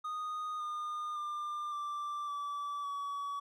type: tone with pitch steps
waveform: triangle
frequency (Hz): 1238 / 1216.7 / 1195.8 / 1175.3 / 1155.1 / 1135.3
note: D#6 / D#6 / D6 / D6 / D6 / C#6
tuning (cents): -9 / -39 / +31 / +1 / -29 / +41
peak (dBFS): -34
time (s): 0.04-3.4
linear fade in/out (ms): 10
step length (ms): 560
effects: none